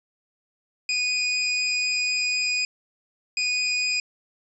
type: tone pair in turn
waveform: 25% pulse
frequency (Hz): 2476 / 2476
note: D#7 / D#7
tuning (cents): -9 / -9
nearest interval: unison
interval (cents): 0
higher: neither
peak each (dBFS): -18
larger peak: neither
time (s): 0.89-2.65 / 3.37-4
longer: first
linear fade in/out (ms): 2
effects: resampled to 22050 Hz